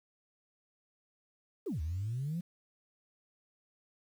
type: exponential two-way sweep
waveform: sine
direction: down then up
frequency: 473.8 to 73.42 to 180.2 Hz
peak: -32 dBFS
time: 1.66-2.41 s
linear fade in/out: 10 ms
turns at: 1.81 s
effects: tanh soft clip ceiling -29 dBFS + 10-bit